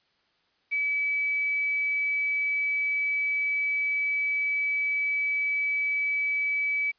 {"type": "tone with quantisation", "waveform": "sine", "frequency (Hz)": 2291, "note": "D7", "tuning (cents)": -44, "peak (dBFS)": -24, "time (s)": [0.71, 6.92], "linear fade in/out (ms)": 20, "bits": 8, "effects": ["white hiss -69 dBFS RMS until 6.98 s", "resampled to 11025 Hz"]}